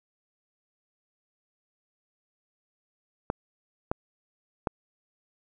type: clicks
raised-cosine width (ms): 1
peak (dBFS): -12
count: 3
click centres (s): 3.301 / 3.915 / 4.672
effects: none